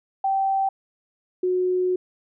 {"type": "tone pair in turn", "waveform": "sine", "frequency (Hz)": [777, 365.5], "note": ["G5", "F#4"], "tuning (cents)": [-16, -21], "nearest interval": "octave + minor second", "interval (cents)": 1305, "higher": "first", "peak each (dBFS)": -19, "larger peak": "neither", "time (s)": [[0.24, 0.69], [1.43, 1.96]], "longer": "second", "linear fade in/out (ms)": 5, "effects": []}